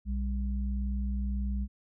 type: tone pair together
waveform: sine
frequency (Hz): 60.76 / 201.2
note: B1 / G3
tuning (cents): -28 / +45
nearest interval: octave + major sixth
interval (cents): 2073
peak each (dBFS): -29 / -36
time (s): 0.05-1.68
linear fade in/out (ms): 50
effects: none